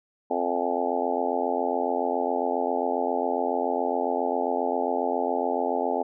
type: harmonic tone with a mistuned harmonic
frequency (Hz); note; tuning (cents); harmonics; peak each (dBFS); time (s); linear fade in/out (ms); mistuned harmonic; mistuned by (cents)
87.31; F2; 0; 3 / 4 / 5 / 6 / 7 / 8 / 9 / 10; -32 / -34 / -30 / -34 / -31 / -31 / -31 / -32; 0.3-6.03; 10; 10; -39
effects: none